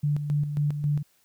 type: tone with tremolo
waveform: sine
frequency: 146.83 Hz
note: D3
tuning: in tune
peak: -21 dBFS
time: 0.03-1.03 s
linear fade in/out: 10 ms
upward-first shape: square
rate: 3.7 Hz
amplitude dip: 55%
effects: white hiss -65 dBFS RMS until 1.24 s